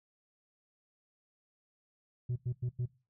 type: tone bursts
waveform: sine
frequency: 123.47 Hz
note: B2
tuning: in tune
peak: -28 dBFS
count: 4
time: 2.29-2.859 s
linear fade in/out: 10 ms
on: 71 ms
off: 95 ms
effects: noise-tail reverb RT60 0.3 s tail -19 dB re dry + tanh soft clip ceiling -30 dBFS